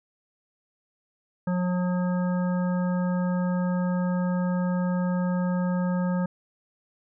harmonic tone, 180 Hz, F#3, 47 cents flat, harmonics 1 / 3 / 5 / 7 / 9, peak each -23 / -33 / -37 / -40 / -42 dBFS, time 1.47-6.26 s, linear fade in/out 5 ms, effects none

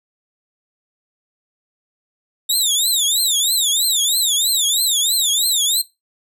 20% pulse tone with vibrato, 3700 Hz, A#7, 14 cents flat, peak -9 dBFS, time 2.49-5.82 s, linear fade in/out 10 ms, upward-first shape triangle, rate 3.1 Hz, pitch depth 230 cents each way, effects noise-tail reverb RT60 0.2 s tail -17 dB re dry

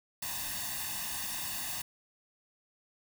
white noise with comb filter, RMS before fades -37 dBFS, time 0.22-1.82 s, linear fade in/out 5 ms, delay 1.1 ms, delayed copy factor +1, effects none

